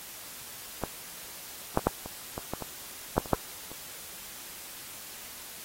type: clicks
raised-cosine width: 1 ms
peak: -15 / -8 / -8 / -25 / -20 / -18 / -22 / -8 / -27 / -7 / -29 dBFS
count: 11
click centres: 0.837 / 1.774 / 1.87 / 2.06 / 2.379 / 2.536 / 2.623 / 3.18 / 3.258 / 3.333 / 3.716 s
effects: white hiss -44 dBFS RMS until 5.64 s + AAC 48 kbps